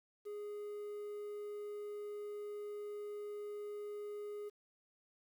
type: tone with quantisation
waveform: triangle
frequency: 414.8 Hz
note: G#4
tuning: 2 cents flat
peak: -40 dBFS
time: 0.25-4.5 s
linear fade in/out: 20 ms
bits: 11
effects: none